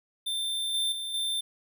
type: tone with level steps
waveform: square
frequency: 3572 Hz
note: A7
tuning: 25 cents sharp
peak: -29 / -26 / -33 / -28 dBFS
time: 0.26-1.41 s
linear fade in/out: 10 ms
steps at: 0.74 / 0.92 / 1.14 s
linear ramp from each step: 2 ms
effects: none